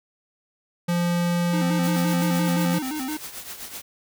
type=tone; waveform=square; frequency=173.7 Hz; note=F3; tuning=9 cents flat; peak=-21 dBFS; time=0.88-2.79 s; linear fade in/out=10 ms
type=tone with vibrato; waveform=square; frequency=282.5 Hz; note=C#4; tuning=33 cents sharp; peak=-28 dBFS; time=1.53-3.17 s; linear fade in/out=5 ms; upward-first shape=square; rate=5.8 Hz; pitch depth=140 cents each way
type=noise with tremolo; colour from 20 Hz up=white; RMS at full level=-34 dBFS; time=1.83-3.82 s; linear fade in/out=10 ms; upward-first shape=triangle; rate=7.9 Hz; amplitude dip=70%
effects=none